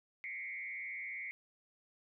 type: tone with frequency modulation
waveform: sine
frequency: 2146 Hz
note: C7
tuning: 43 cents sharp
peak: -40 dBFS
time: 0.24-1.31 s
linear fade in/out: 0 ms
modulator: 115 Hz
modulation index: 1.2
effects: none